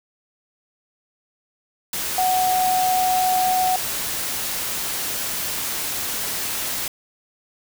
sine tone in noise, 740 Hz, F#5, in tune, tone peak -17 dBFS, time 2.18-3.76 s, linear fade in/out 2 ms, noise white, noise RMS -26 dBFS, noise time 1.93-6.88 s, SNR +6 dB, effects none

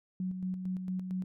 sine tone with tremolo, 185 Hz, F#3, in tune, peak -31 dBFS, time 0.2-1.24 s, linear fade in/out 2 ms, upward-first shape square, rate 4.4 Hz, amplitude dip 45%, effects none

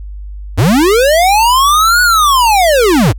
square linear two-way sweep, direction up then down, 77.5 to 1480 to 77.5 Hz, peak -7 dBFS, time 0.57-3.13 s, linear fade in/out 20 ms, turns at 2.02 s, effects added 50 Hz sine -23 dBFS peak until 3.18 s

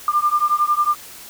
sine beating tone pair, 1192 / 1203 Hz, D6 / D6, +25 / +41 cents, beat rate 11 Hz, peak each -18 dBFS, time 0.08-0.95 s, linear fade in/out 2 ms, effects white hiss -39 dBFS RMS until 1.29 s

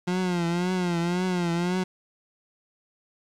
30% pulse tone with vibrato, 176.8 Hz, F3, 22 cents sharp, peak -21 dBFS, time 0.07-1.84 s, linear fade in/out 10 ms, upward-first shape triangle, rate 1.9 Hz, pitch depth 94 cents each way, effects low-pass 7000 Hz 12 dB/octave + 9-bit

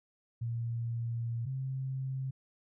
sine tone pair in turn, 116.7 / 132.49 Hz, A#2 / C3, +2 / +22 cents, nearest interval major second, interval 220 cents, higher second, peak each -32 / -33 dBFS, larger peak first, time 0.41-1.46 / 1.46-2.31 s, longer first, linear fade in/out 10 ms, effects none

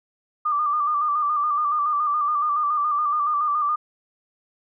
sine tone with vibrato, 1190 Hz, D6, 22 cents sharp, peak -19 dBFS, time 0.45-3.76 s, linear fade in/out 10 ms, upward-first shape square, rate 7.1 Hz, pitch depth 41 cents each way, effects none

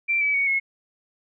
sine tone with pitch steps, 2352 / 2292 / 2233 / 2176 Hz, D7 / D7 / C#7 / C#7, +2 / -43 / +12 / -33 cents, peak -19 dBFS, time 0.08-0.6 s, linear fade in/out 20 ms, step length 130 ms, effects none

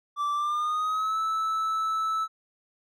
triangle tone with pitch glide, 1167 to 1309.9 Hz, D6 to E6, -11 to -11 cents, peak -23 dBFS, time 0.16-2.28 s, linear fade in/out 50 ms, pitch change +200 cents, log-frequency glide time 0.33-1.18 s, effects none

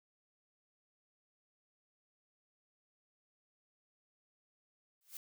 blue noise with exponential growth, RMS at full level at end -43 dBFS, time 5.01-5.17 s, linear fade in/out 1 ms, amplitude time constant 34 ms, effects none

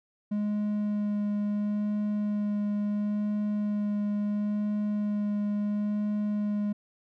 triangle tone with vibrato, 207.7 Hz, G#3, in tune, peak -24 dBFS, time 0.31-6.73 s, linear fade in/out 10 ms, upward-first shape sine, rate 0.73 Hz, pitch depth 10 cents each way, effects none

